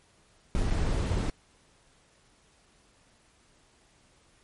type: noise with dropouts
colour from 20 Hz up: brown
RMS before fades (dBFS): -27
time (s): 0.55-1.3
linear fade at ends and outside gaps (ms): 1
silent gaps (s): 0.702-0.706
effects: pink hiss -63 dBFS RMS until 4.43 s + MP3 48 kbps